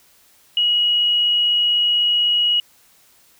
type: tone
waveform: sine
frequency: 2904 Hz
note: F#7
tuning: 33 cents flat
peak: -14 dBFS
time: 0.57-2.6 s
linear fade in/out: 2 ms
effects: white hiss -54 dBFS RMS until 3.39 s